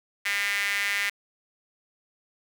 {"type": "tone with high-pass filter", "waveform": "sawtooth", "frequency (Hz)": 201.6, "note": "G3", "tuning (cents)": 49, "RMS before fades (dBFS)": -27, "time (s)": [0.25, 1.1], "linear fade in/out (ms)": 10, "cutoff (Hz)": 2000, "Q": 4.6, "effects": ["8-bit"]}